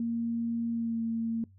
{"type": "tone with pitch glide", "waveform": "sine", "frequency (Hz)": [232.1, 227.7], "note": ["A#3", "A#3"], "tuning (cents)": [-7, -40], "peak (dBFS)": -28, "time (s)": [0, 1.44], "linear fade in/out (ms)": 2, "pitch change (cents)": -33, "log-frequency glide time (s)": [0.71, 1.01], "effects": ["noise-tail reverb RT60 0.2 s tail -26 dB re dry", "added 95 Hz sine -54 dBFS peak until 1.58 s"]}